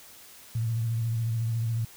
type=tone with vibrato; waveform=sine; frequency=114.4 Hz; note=A#2; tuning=32 cents flat; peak=-25 dBFS; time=0.55-1.85 s; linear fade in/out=5 ms; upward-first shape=sine; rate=14 Hz; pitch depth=47 cents each way; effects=white hiss -50 dBFS RMS until 1.96 s